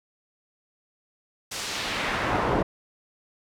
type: noise with band-pass filter sweep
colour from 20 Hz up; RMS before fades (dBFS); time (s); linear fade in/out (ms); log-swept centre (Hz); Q
brown; -27; 1.51-2.63; 10; 7400 to 620; 0.92
effects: none